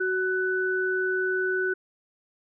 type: tone pair together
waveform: sine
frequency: 373.1 / 1492.4 Hz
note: F#4 / F#6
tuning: +14 / +14 cents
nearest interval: 2 octaves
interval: 2400 cents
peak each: -26 dBFS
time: 0-1.74 s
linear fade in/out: 10 ms
effects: none